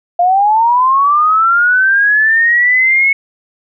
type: linear sweep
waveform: sine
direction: up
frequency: 690 to 2205 Hz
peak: -7 dBFS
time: 0.19-3.13 s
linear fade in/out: 5 ms
effects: none